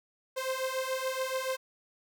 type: beating tone pair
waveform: sawtooth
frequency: 519 / 526 Hz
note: C5 / C5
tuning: -14 / +9 cents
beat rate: 7 Hz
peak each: -30 dBFS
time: 0.36-1.57 s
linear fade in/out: 20 ms
effects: none